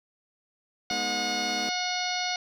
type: harmonic tone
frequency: 725 Hz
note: F#5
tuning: 35 cents flat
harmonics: 1 / 2 / 3 / 4 / 5 / 6 / 7 / 8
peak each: -32 / -37 / -34 / -38 / -37 / -34 / -38 / -38 dBFS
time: 0.9-2.36 s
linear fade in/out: 2 ms
type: chord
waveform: 30% pulse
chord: G# minor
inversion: none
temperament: equal with one note detuned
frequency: 210.9 / 246.9 / 311.1 Hz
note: G#3 / B3 / D#4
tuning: +27 / 0 / 0 cents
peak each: -36 / -36 / -37 dBFS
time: 0.91-1.69 s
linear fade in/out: 0 ms
effects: none